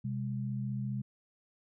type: tone pair together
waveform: sine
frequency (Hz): 127.82 / 202.9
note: C3 / G#3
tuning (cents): -40 / -40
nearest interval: minor sixth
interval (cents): 800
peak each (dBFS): -34 / -37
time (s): 0.04-1.02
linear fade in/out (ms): 10
effects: none